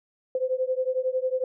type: beating tone pair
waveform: sine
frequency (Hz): 510 / 521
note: C5 / C5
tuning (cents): -44 / -7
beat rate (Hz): 11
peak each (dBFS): -26 / -27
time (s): 0.35-1.44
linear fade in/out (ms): 2
effects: none